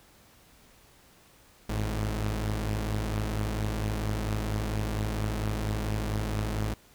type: tone pair together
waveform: sawtooth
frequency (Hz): 51.37 / 107.1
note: G#1 / A2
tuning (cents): -18 / -46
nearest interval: octave + minor second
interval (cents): 1272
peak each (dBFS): -27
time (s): 1.69-6.74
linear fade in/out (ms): 5
effects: pink hiss -58 dBFS RMS until 6.94 s